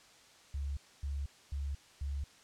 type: tone bursts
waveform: sine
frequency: 70.3 Hz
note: C#2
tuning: 25 cents sharp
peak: -34 dBFS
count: 4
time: 0.54-2.24 s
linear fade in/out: 5 ms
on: 230 ms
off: 260 ms
effects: white hiss -60 dBFS RMS until 2.43 s + low-pass 7000 Hz 12 dB/octave